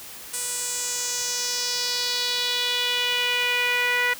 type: tone with band-pass filter sweep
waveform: sawtooth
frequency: 490 Hz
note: B4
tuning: 14 cents flat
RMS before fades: -25 dBFS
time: 0.33-4.14 s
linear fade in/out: 10 ms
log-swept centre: 8900 to 2000 Hz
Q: 3
effects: white hiss -40 dBFS RMS until 4.19 s